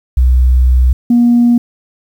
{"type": "tone pair in turn", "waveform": "sine", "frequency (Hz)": [63, 239], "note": ["B1", "A#3"], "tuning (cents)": [35, 43], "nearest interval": "octave + major seventh", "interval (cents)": 2308, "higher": "second", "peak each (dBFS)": -4, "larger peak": "neither", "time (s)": [[0.17, 0.93], [1.1, 1.58]], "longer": "first", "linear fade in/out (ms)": 5, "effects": ["tanh soft clip ceiling -2 dBFS", "7-bit"]}